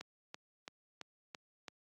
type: click train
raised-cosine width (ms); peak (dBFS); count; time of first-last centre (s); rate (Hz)
0.2; -27; 6; 0.01-1.682; 2.99
effects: high-pass 150 Hz 12 dB/octave + AAC 64 kbps